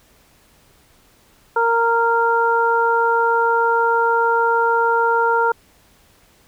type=harmonic tone; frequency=463.3 Hz; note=A#4; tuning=11 cents flat; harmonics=1 / 2 / 3; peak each=-19 / -17 / -19 dBFS; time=1.56-5.52 s; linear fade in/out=5 ms; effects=pink hiss -54 dBFS RMS until 6.47 s